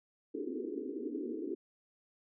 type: band-pass noise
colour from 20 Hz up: white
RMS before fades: -39 dBFS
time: 0.34-1.55 s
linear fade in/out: 10 ms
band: 240 to 440 Hz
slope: 96 dB/octave
effects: none